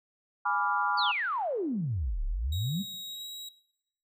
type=chord; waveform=sine; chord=G# diminished seventh; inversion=none; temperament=equal; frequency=830.6 / 987.8 / 1174.7 / 1396.9 Hz; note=G#5 / B5 / D6 / F6; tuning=0 / 0 / 0 / 0 cents; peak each=-31 dBFS; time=0.45-1.12 s; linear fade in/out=10 ms
type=exponential two-way sweep; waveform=sine; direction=down then up; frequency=4766 to 32.26 to 211 Hz; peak=-28 dBFS; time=0.97-2.83 s; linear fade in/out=20 ms; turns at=2.24 s
type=tone with pitch glide; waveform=40% pulse; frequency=3800 to 3846 Hz; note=A#7 to B7; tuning=+33 to -47 cents; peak=-37 dBFS; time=2.52-3.49 s; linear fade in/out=5 ms; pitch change=+20 cents; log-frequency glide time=3.07-3.26 s
effects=noise-tail reverb RT60 0.8 s tail -19 dB re dry